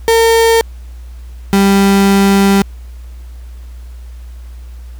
35% pulse tone pair in turn, 455.7 / 197.21 Hz, A#4 / G3, -39 / +11 cents, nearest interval octave + minor third, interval 1450 cents, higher first, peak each -5 dBFS, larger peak neither, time 0.08-0.61 / 1.53-2.62 s, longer second, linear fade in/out 0 ms, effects added 60 Hz sine -27 dBFS peak until 4.99 s + pink hiss -48 dBFS RMS until 4.99 s

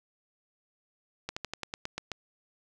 slowing click train, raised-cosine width 0.2 ms, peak -17 dBFS, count 9, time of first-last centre 1.29-2.117 s, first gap 75 ms, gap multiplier 1.09, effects none

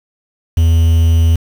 triangle tone with quantisation, 82.41 Hz, E2, in tune, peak -5 dBFS, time 0.57-1.36 s, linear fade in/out 5 ms, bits 5, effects none

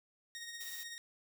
15% pulse tone with tremolo, 1864.7 Hz, A#6, in tune, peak -36 dBFS, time 0.35-0.98 s, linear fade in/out 0 ms, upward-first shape triangle, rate 16 Hz, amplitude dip 50%
blue noise, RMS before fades -48 dBFS, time 0.6-0.84 s, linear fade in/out 10 ms
effects none

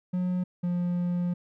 triangle tone pair in turn, 181 / 176.25 Hz, F#3 / F3, -38 / +16 cents, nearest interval unison, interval 46 cents, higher first, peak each -23 dBFS, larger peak neither, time 0.13-0.44 / 0.63-1.34 s, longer second, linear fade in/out 10 ms, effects none

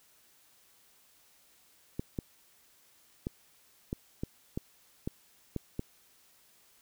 clicks, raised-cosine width 3 ms, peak -20 dBFS, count 9, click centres 1.995 / 2.188 / 3.269 / 3.929 / 4.235 / 4.575 / 5.075 / 5.563 / 5.794 s, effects white hiss -64 dBFS RMS until 6.81 s

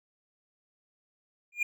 triangle tone with exponential growth, 2415 Hz, D7, 48 cents sharp, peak -20 dBFS, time 1.52-1.63 s, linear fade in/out 5 ms, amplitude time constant 22 ms, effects none

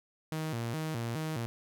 sawtooth tone with vibrato, 135.5 Hz, C#3, 39 cents flat, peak -29 dBFS, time 0.32-1.46 s, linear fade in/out 0 ms, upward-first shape square, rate 2.4 Hz, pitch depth 260 cents each way, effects none

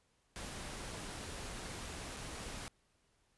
pink noise with dropouts, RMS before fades -45 dBFS, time 0.36-2.68 s, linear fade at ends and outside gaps 0 ms, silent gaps 2.164-2.168 s, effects pink hiss -75 dBFS RMS until 3.37 s + resampled to 24000 Hz

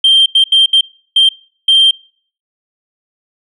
sine tone bursts at uneven times, 3161 Hz, G7, 14 cents sharp, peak -3 dBFS, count 6, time 0.04-0.26 / 0.35-0.44 / 0.52-0.66 / 0.73-0.81 / 1.16-1.29 / 1.68-1.91 s, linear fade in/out 5 ms, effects noise-tail reverb RT60 0.5 s tail -24 dB re dry + tanh soft clip ceiling -2 dBFS

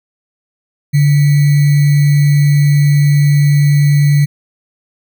sine tone with sample-and-hold, 144.9 Hz, D3, 23 cents flat, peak -6 dBFS, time 0.93-4.26 s, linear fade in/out 20 ms, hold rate 2100 Hz, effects none

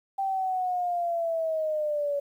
sine linear sweep, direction down, 784 to 565 Hz, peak -25 dBFS, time 0.18-2.2 s, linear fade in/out 10 ms, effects 10-bit

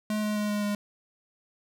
square tone with pitch steps, 212.7 / 211 / 209.3 / 207.6 / 205.9 Hz, G#3 / G#3 / G#3 / G#3 / G#3, +42 / +28 / +14 / 0 / -15 cents, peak -27 dBFS, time 0.1-0.75 s, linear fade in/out 2 ms, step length 130 ms, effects none

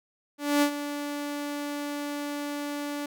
sawtooth tone with ADSR envelope, 290 Hz, D4, 22 cents flat, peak -15 dBFS, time 0.38-3.06 s, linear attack 240 ms, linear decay 82 ms, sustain -12 dB, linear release 4 ms, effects none

